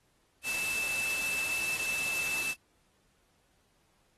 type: tone in noise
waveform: sine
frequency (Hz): 2637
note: E7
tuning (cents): 0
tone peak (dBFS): -31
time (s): 0.43-2.55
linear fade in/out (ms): 50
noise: white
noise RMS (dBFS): -37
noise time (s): 0.43-2.55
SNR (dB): +3
effects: pink hiss -71 dBFS RMS until 4.17 s + AAC 32 kbps